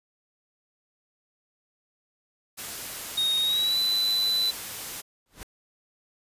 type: noise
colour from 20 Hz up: white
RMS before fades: -36 dBFS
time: 2.57-5.02 s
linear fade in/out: 20 ms
type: tone with pitch glide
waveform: triangle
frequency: 3729 to 3997 Hz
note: A#7 to B7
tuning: 0 to +20 cents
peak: -21 dBFS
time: 3.17-4.51 s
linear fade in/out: 10 ms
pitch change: +120 cents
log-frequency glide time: 3.4-3.79 s
type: noise with exponential growth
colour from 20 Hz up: pink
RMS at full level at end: -37 dBFS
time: 5.26-5.43 s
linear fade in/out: 0 ms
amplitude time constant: 36 ms
effects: resampled to 32000 Hz